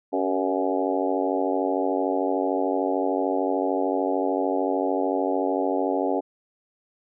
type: harmonic tone with a mistuned harmonic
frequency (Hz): 93.4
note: F#2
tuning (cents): +17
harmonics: 3 / 4 / 5 / 6 / 7 / 8 / 9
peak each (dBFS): -27 / -28 / -29 / -30 / -30 / -31 / -32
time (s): 0.12-6.21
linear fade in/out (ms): 20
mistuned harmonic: 4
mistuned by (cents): +42
effects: none